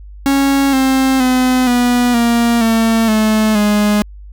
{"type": "tone with pitch steps", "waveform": "45% pulse", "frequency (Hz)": [275.5, 264.7, 254.4, 244.5, 234.9, 225.7, 216.9, 208.4], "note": ["C#4", "C4", "C4", "B3", "A#3", "A3", "A3", "G#3"], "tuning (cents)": [-11, 20, -48, -17, 13, 44, -25, 6], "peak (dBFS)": -10, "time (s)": [0.26, 4.02], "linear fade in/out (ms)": 0, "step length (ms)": 470, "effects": ["added 50 Hz sine -31 dBFS peak until 4.32 s"]}